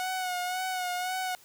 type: tone with vibrato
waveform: sawtooth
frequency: 733 Hz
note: F#5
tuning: 16 cents flat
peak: -26 dBFS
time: 0-1.35 s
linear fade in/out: 0 ms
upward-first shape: sine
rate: 1.9 Hz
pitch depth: 38 cents each way
effects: white hiss -57 dBFS RMS until 1.44 s